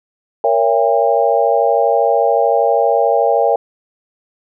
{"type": "chord", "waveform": "sine", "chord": "A# diminished seventh", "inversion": "none", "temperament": "just", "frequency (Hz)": [466.2, 559.4, 671.3, 805.5], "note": ["A#4", "C#5", "E5", "G5"], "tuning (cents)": [0, 16, 31, 47], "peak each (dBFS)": -16, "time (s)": [0.44, 3.56], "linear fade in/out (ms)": 2, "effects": []}